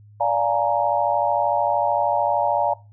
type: chord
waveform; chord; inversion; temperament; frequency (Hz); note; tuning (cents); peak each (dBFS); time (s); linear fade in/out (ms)
sine; Bb dominant seventh; first; just; 582.7 / 699.2 / 839.1 / 932.3; D5 / F5 / Ab5 / Bb5; -14 / +2 / +18 / 0; -23; 0.2-2.74; 10
effects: noise-tail reverb RT60 0.3 s tail -21 dB re dry + added 104 Hz sine -45 dBFS peak until 2.92 s